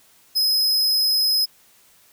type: tone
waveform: 45% pulse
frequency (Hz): 5090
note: D#8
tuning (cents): +39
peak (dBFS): -17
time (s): 0.35-1.46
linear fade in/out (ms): 20
effects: white hiss -55 dBFS RMS until 2.12 s